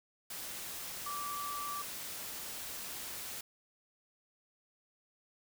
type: tone in noise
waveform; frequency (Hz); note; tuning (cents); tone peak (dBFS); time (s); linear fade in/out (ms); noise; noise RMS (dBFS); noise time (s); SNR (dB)
sine; 1163; D6; -17; -38; 1.06-1.82; 5; white; -43; 0.3-3.41; +2
effects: none